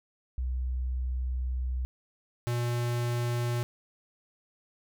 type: tone pair in turn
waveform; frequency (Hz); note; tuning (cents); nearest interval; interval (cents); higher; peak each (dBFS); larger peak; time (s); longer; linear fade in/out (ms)
sine / square; 63.1 / 120.15; B1 / B2; +38 / -47; major seventh; 1115; second; -28; neither; 0.38-1.85 / 2.47-3.63; first; 0
effects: none